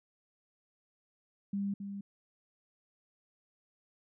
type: tone with echo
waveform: sine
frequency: 199.5 Hz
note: G3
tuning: 31 cents sharp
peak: -31 dBFS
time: 1.53-1.74 s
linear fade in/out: 5 ms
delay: 270 ms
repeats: 1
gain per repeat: -7 dB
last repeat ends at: 2.01 s
effects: none